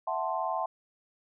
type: chord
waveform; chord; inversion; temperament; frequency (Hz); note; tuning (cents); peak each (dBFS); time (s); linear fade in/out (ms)
sine; F# half-diminished seventh; third; equal; 659.3 / 740 / 880 / 1046.5; E5 / F#5 / A5 / C6; 0 / 0 / 0 / 0; -34; 0.07-0.66; 5
effects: none